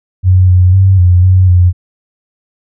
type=tone with pitch steps; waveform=sine; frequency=92.3 / 90.9 / 95.7 / 89.4 / 92.9 / 89.4 Hz; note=F#2 / F#2 / G2 / F2 / F#2 / F2; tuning=-4 / -30 / -41 / +41 / +7 / +41 cents; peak=-3 dBFS; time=0.23-1.73 s; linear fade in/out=50 ms; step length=250 ms; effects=none